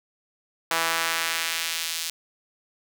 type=tone with high-pass filter sweep; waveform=sawtooth; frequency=164.81 Hz; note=E3; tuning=in tune; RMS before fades=-27 dBFS; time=0.71-2.1 s; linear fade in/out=2 ms; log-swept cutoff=980 to 4100 Hz; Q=0.92; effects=none